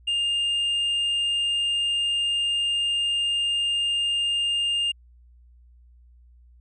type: tone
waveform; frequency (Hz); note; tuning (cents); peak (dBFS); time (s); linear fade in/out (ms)
triangle; 2813; F7; +12; -20; 0.07-4.92; 10
effects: added 60 Hz sine -50 dBFS peak until 6.6 s + resampled to 24000 Hz